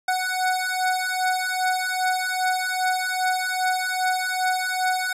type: beating tone pair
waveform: 25% pulse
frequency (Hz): 740 / 742.5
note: F#5 / F#5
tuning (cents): 0 / +6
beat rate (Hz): 2.5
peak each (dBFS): -21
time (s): 0.08-5.13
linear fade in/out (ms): 5
effects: resampled to 32000 Hz